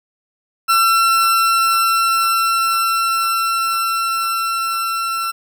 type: tone with level ramp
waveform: 40% pulse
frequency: 1349 Hz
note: E6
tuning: 40 cents sharp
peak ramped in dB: -10 to -18 dBFS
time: 0.68-5.32 s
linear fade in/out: 20 ms
effects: 8-bit